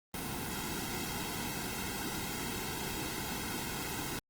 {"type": "noise with comb filter", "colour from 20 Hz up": "pink", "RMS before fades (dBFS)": -38, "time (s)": [0.14, 4.19], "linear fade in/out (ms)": 2, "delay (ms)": 1.7, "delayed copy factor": -0.75, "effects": ["Opus 32 kbps"]}